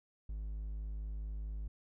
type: tone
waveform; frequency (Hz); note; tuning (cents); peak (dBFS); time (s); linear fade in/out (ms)
triangle; 52.3; G#1; +13; -36; 0.29-1.68; 5
effects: none